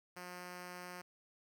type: tone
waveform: 5% pulse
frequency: 179.1 Hz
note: F3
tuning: 44 cents sharp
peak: -35 dBFS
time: 0.16-1.02 s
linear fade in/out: 10 ms
effects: none